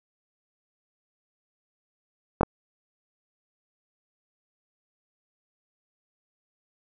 clicks, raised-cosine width 1 ms, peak -6 dBFS, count 2, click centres 2.41 / 2.432 s, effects none

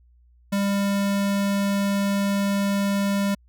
square tone, 199.5 Hz, G3, 31 cents sharp, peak -21 dBFS, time 0.52-3.35 s, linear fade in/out 10 ms, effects added 60 Hz sine -53 dBFS peak until 3.48 s

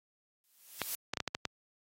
blue noise with exponential growth, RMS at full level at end -34 dBFS, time 0.44-0.95 s, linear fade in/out 0 ms, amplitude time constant 110 ms
clicks, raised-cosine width 0.2 ms, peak -15 dBFS, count 7, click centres 0.817 / 1.136 / 1.172 / 1.203 / 1.277 / 1.349 / 1.453 s
effects high-pass 80 Hz 12 dB/octave + AAC 48 kbps

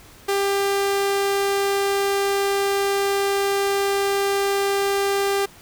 sawtooth tone, 397.1 Hz, G4, 22 cents sharp, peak -15 dBFS, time 0.28-5.46 s, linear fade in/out 10 ms, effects pink hiss -47 dBFS RMS until 5.61 s

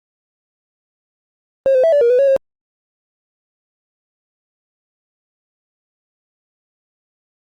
triangle tone with pitch steps, 538 / 514 / 656 / 578 / 472.6 / 497.1 / 553 / 539 Hz, C5 / C5 / E5 / D5 / A#4 / B4 / C#5 / C#5, +48 / -31 / -9 / -28 / +24 / +11 / -4 / -49 cents, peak -6 dBFS, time 1.66-2.364 s, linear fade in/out 0 ms, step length 88 ms, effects tanh soft clip ceiling -6 dBFS + Opus 32 kbps

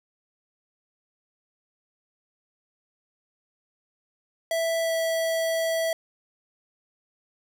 square tone with pitch glide, 659.3 to 654.7 Hz, E5 to E5, 0 to -12 cents, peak -24 dBFS, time 4.51-5.93 s, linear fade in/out 2 ms, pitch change -12 cents, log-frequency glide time 4.82-4.93 s, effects none

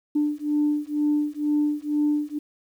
sine beating tone pair, 295.7 / 297.8 Hz, D4 / D4, +12 / +24 cents, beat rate 2.1 Hz, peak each -23 dBFS, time 0.15-2.39 s, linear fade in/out 10 ms, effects tanh soft clip ceiling -14 dBFS + 9-bit

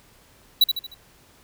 square tone with echo, 3927 Hz, B7, 11 cents flat, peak -12 dBFS, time 0.61-0.64 s, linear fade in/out 5 ms, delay 76 ms, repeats 4, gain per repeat -7 dB, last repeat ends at 0.944 s, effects pink hiss -55 dBFS RMS until 1.43 s

